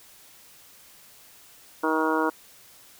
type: harmonic tone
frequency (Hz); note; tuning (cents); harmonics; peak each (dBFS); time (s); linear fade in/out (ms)
158.2; D#3; +29; 2 / 3 / 4 / 5 / 6 / 7 / 8 / 9; -26 / -28 / -33 / -35 / -28 / -31 / -35 / -30; 1.83-2.3; 10
effects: white hiss -52 dBFS RMS until 2.99 s